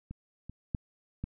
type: clicks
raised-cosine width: 5 ms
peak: -28 / -30 / -18 / -22 dBFS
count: 4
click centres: 0.11 / 0.496 / 0.748 / 1.24 s
effects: none